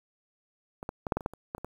clicks, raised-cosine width 1 ms, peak -25 / -19 / -18 / -11 / -15 / -27 / -15 / -30 / -19 / -30 / -23 dBFS, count 11, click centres 0.829 / 0.891 / 1.068 / 1.122 / 1.17 / 1.208 / 1.261 / 1.336 / 1.549 / 1.581 / 1.646 s, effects 8-bit

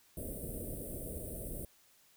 pink band-stop noise, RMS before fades -42 dBFS, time 0.17-1.65 s, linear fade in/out 2 ms, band 650 to 8400 Hz, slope 96 dB/octave, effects white hiss -66 dBFS RMS until 2.16 s

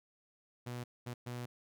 sawtooth tone bursts at uneven times, 122 Hz, B2, 21 cents flat, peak -36 dBFS, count 3, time 0.66-0.84 / 1.06-1.14 / 1.26-1.46 s, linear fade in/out 10 ms, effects none

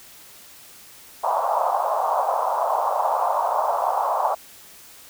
pink band-pass noise, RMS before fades -22 dBFS, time 1.23-4.35 s, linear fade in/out 10 ms, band 610 to 1100 Hz, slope 48 dB/octave, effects white hiss -46 dBFS RMS until 5.09 s

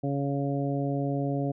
harmonic tone, 140 Hz, C#3, 18 cents sharp, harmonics 1 / 2 / 3 / 4 / 5, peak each -29 / -30 / -36 / -35 / -37 dBFS, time 0.03-1.52 s, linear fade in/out 10 ms, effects none

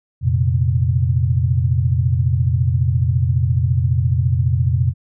sine chord, F suspended fourth, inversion none, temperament just, 87.31 / 116.41 / 130.96 Hz, F2 / Bb2 / C3, 0 / -2 / +2 cents, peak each -18 dBFS, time 0.21-4.94 s, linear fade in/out 50 ms, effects none

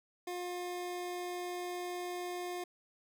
25% pulse tone, 356.1 Hz, F4, 34 cents sharp, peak -34 dBFS, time 0.27-2.64 s, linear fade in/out 5 ms, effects none

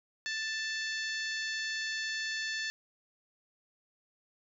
harmonic tone, 882 Hz, A5, 4 cents sharp, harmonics 2 / 3 / 4 / 5 / 6 / 7 / 8, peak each -35 / -43 / -43 / -41 / -46 / -47 / -51 dBFS, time 0.26-2.7 s, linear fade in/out 0 ms, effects none

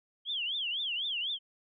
sine tone with vibrato, 3136 Hz, G7, in tune, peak -31 dBFS, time 0.25-1.39 s, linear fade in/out 50 ms, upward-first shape triangle, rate 4 Hz, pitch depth 270 cents each way, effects none

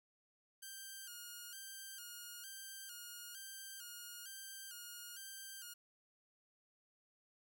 5% pulse tone with vibrato, 1501 Hz, F#6, 24 cents sharp, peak -38 dBFS, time 0.62-5.74 s, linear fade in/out 10 ms, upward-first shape square, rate 1.1 Hz, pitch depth 81 cents each way, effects none

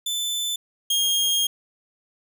sawtooth tone pair in turn, 3520 / 3241 Hz, A7 / G#7, 0 / -43 cents, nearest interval minor second, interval 143 cents, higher first, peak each -21 / -16 dBFS, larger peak second, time 0.06-0.56 / 0.9-1.47 s, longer second, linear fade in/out 5 ms, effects none

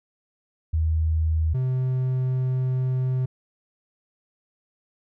sine / triangle tone pair in turn, 79.7 / 128.86 Hz, D#2 / C3, +42 / -26 cents, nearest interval minor sixth, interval 832 cents, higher second, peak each -19 dBFS, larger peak neither, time 0.73-1.54 / 1.54-3.26 s, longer second, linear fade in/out 10 ms, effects none

